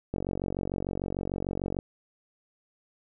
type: click train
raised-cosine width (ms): 2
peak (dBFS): -17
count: 78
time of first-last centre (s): 0.14-1.789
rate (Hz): 46.7
effects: none